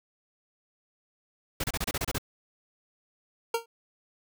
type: noise bursts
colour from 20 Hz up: pink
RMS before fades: -30 dBFS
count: 9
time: 1.6-2.183 s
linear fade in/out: 5 ms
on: 39 ms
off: 29 ms
type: tone with exponential decay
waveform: 25% pulse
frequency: 461.5 Hz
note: A#4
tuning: 17 cents flat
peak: -18 dBFS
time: 3.54-3.66 s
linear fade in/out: 5 ms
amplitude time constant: 26 ms
effects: none